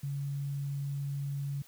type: tone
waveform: sine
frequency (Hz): 140.4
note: C#3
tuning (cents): +22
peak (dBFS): -32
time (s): 0.03-1.62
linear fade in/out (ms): 5
effects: white hiss -58 dBFS RMS until 1.67 s + high-pass 60 Hz 12 dB/octave